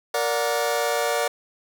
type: chord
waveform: sawtooth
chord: Bb augmented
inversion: none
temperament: just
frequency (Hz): 466.2 / 582.7 / 728.4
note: Bb4 / D5 / F#5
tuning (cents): 0 / -14 / -27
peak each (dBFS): -22 / -21 / -23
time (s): 0.14-1.28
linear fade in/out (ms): 5
effects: none